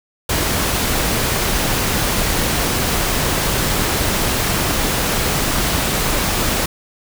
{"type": "noise", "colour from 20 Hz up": "pink", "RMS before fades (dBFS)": -18, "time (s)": [0.29, 6.66], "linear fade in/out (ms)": 5, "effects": []}